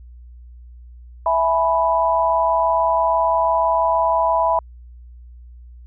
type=chord; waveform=sine; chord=E major; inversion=none; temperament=equal with one note detuned; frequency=659.3 / 841.7 / 987.8 Hz; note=E5 / G#5 / B5; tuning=0 / +23 / 0 cents; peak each=-19 / -23 / -17 dBFS; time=1.26-4.59 s; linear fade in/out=2 ms; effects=added 60 Hz sine -38 dBFS peak until 5.86 s